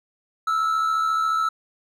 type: tone pair together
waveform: triangle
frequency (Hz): 1309.8 / 1384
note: E6 / F6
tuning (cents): -11 / -16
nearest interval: minor second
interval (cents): 95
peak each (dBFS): -18 / -28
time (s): 0.47-1.49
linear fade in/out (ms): 5
effects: none